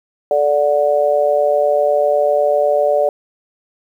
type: tone with amplitude modulation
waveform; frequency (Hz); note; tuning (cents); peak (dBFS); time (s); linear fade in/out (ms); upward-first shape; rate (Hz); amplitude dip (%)
sine; 584; D5; -10; -7; 0.31-3.09; 2; sine; 148; 95
effects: 8-bit